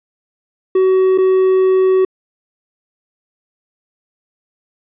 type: tone with dropouts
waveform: triangle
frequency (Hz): 376.3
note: F#4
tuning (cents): +29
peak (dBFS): -7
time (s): 0.75-2.05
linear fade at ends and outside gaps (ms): 5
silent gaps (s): 1.178-1.183
effects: resampled to 8000 Hz